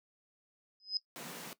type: tone with exponential growth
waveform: sine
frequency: 5050 Hz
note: D#8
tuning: 25 cents sharp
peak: -27 dBFS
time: 0.8-0.97 s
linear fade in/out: 1 ms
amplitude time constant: 35 ms
type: high-pass noise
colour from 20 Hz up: pink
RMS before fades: -46 dBFS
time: 1.16-1.53 s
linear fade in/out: 0 ms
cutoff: 140 Hz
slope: 96 dB/octave
effects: noise-tail reverb RT60 0.1 s tail -17 dB re dry